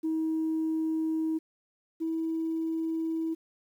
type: tone pair in turn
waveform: sine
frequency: 318.8 / 324.4 Hz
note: D#4 / E4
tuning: +42 / -28 cents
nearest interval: unison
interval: 30 cents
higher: second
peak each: -25 / -27 dBFS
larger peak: first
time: 0.03-1.39 / 2-3.35 s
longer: first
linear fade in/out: 20 ms
effects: tanh soft clip ceiling -23 dBFS + 10-bit